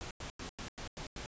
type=noise bursts; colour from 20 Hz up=pink; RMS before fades=-43 dBFS; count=7; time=0.01-1.26 s; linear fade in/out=0 ms; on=98 ms; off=94 ms; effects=resampled to 16000 Hz